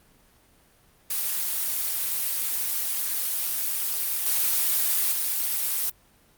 blue noise with level steps, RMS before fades -27 / -23 / -26 dBFS, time 1.1-5.9 s, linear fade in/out 5 ms, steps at 4.26 / 5.12 s, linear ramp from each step 5 ms, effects pink hiss -59 dBFS RMS until 6.37 s + Opus 32 kbps

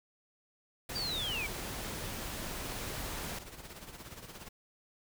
pink noise, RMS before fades -40 dBFS, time 0.89-3.39 s, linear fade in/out 5 ms
sine linear sweep, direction down, 4757 to 2217 Hz, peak -34 dBFS, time 0.95-1.47 s, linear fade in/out 10 ms
pink noise with tremolo, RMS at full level -46 dBFS, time 2.64-4.49 s, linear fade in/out 10 ms, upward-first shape sine, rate 17 Hz, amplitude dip 60%
effects none

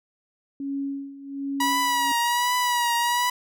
sine tone with tremolo, 277.2 Hz, C#4, in tune, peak -25 dBFS, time 0.6-2.12 s, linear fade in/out 2 ms, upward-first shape sine, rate 1.3 Hz, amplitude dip 80%
sawtooth tone with vibrato, 967 Hz, B5, 37 cents flat, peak -17 dBFS, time 1.6-3.3 s, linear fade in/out 5 ms, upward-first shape triangle, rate 1.3 Hz, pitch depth 49 cents each way
effects none

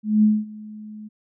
sine tone with ADSR envelope, 213.3 Hz, G#3, 46 cents sharp, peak -11 dBFS, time 0.03-1.09 s, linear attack 200 ms, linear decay 220 ms, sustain -23 dB, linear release 21 ms, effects none

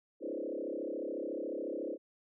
sine tone with frequency modulation, 420.9 Hz, G#4, 23 cents sharp, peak -35 dBFS, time 0.2-1.98 s, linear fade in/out 50 ms, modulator 34 Hz, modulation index 4, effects none

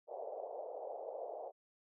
pink band-pass noise, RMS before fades -45 dBFS, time 0.07-1.52 s, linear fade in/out 50 ms, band 470 to 750 Hz, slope 48 dB/octave, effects none

